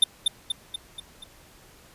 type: tone with echo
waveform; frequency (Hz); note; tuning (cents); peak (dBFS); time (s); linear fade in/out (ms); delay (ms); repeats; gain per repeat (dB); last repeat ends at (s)
square; 3587; A7; +33; -13; 0.02-0.04; 5; 240; 5; -5; 1.24
effects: pink hiss -53 dBFS RMS until 1.94 s + resampled to 32000 Hz